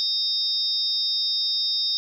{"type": "tone cluster", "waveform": "sine", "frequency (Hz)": [3705, 4837, 5310], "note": ["A#7", "D#8", "E8"], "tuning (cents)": [-11, -50, 12], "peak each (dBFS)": -26, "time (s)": [0, 1.97], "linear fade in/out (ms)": 0, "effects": ["9-bit"]}